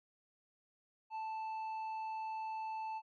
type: tone with tanh clipping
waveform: triangle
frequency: 880 Hz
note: A5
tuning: in tune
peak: -40 dBFS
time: 1.1-3.02 s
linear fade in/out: 50 ms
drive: 10 dB
effects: none